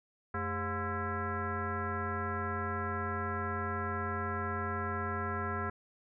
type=tone with frequency modulation; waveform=sine; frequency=715 Hz; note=F5; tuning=41 cents sharp; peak=-32 dBFS; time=0.34-5.7 s; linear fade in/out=5 ms; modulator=312 Hz; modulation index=3; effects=none